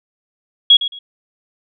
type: tone with echo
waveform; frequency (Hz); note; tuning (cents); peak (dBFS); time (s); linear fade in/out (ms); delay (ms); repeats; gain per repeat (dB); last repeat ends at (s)
sine; 3322; G#7; 0; -4; 0.7-0.77; 5; 110; 2; -13; 0.99
effects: none